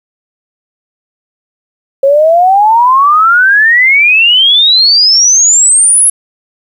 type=exponential sweep; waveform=sine; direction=up; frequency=537 to 10870 Hz; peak=-3 dBFS; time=2.03-6.1 s; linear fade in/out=5 ms; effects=7-bit